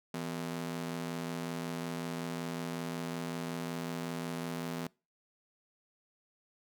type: ring-modulated tone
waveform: sawtooth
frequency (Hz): 207.7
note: G#3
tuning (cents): 0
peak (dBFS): -29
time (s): 0.14-4.87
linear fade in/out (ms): 2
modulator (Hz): 42.7
effects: noise-tail reverb RT60 0.3 s tail -24 dB re dry